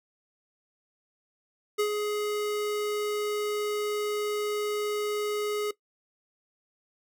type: tone with ADSR envelope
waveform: square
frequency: 418.4 Hz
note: G#4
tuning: 13 cents sharp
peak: -23 dBFS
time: 1.78-5.71 s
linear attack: 17 ms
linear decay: 86 ms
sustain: -5 dB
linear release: 4 ms
effects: noise-tail reverb RT60 0.1 s tail -18 dB re dry